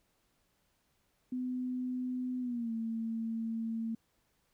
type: tone with pitch glide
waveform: sine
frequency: 252.3 to 226.1 Hz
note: B3 to A3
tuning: +37 to +47 cents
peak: -33 dBFS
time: 1.32-3.95 s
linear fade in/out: 5 ms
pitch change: -190 cents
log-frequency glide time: 2.4-2.72 s
effects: pink hiss -75 dBFS RMS until 4.53 s